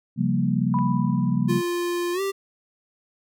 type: chord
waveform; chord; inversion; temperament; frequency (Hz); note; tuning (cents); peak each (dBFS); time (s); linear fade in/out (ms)
sine; G half-diminished seventh; second; equal with one note detuned; 135.19 / 174.61 / 196 / 233.1; Db3 / F3 / G3 / Bb3; -43 / 0 / 0 / 0; -25; 0.16-1.62; 50
type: tone with exponential decay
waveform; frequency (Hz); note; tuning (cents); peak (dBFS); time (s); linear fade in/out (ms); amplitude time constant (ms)
sine; 987.8; B5; 0; -23; 0.74-2.03; 1; 280
type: click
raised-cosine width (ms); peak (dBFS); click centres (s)
0.5; -26; 0.788
type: tone with pitch glide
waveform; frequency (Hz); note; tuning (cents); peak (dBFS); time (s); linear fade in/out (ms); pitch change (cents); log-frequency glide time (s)
square; 349.2 to 392; F4 to G4; 0 to 0; -24; 1.48-2.32; 20; +200; 2.13-2.21
effects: none